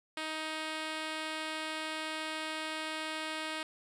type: tone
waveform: 5% pulse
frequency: 313.7 Hz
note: D#4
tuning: 14 cents sharp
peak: -24 dBFS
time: 0.17-3.63 s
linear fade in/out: 2 ms
effects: low-pass 8000 Hz 12 dB/octave